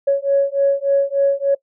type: beating tone pair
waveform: sine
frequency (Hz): 554.4 / 557.8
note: C#5 / C#5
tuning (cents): 0 / +11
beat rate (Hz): 3.4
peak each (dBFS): -16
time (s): 0.07-1.55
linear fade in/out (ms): 10
effects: noise-tail reverb RT60 0.1 s tail -21 dB re dry + tanh soft clip ceiling -6 dBFS